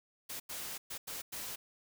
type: noise bursts at uneven times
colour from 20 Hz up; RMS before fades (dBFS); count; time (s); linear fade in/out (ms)
white; -42; 5; 0.29-0.4 / 0.49-0.78 / 0.9-0.98 / 1.07-1.22 / 1.32-1.56; 10
effects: none